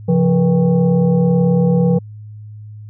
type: tone with frequency modulation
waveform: sine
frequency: 174.61 Hz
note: F3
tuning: in tune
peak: -10 dBFS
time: 0.08-1.99 s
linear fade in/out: 10 ms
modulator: 311 Hz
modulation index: 0.91
effects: added 106 Hz sine -31 dBFS peak until 2.89 s